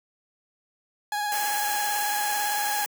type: tone with vibrato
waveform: 30% pulse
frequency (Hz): 830.6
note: G#5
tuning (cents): 0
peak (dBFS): -23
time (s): 1.12-2.85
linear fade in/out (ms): 2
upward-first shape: sine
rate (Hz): 18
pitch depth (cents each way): 25
type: band-stop noise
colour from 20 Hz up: white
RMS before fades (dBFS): -31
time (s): 1.32-2.86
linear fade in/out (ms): 0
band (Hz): 3200 to 4900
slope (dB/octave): 96
effects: high-pass 400 Hz 12 dB/octave